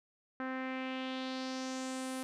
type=tone with low-pass filter sweep; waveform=sawtooth; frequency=260.3 Hz; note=C4; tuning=9 cents flat; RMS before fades=-39 dBFS; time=0.4-2.23 s; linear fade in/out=0 ms; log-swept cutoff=1600 to 11000 Hz; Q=2.6; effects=none